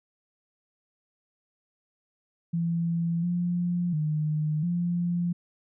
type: tone with pitch steps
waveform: sine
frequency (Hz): 168.3 / 175.4 / 152.9 / 173.9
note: E3 / F3 / D#3 / F3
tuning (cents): +36 / +8 / -30 / -7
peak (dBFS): -24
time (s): 2.53-5.33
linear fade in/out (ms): 10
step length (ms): 700
effects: none